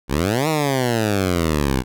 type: exponential two-way sweep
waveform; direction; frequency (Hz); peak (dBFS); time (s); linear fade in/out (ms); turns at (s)
10% pulse; up then down; 61.74 to 161 to 61.74; -9; 0.08-1.84; 50; 0.48
effects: none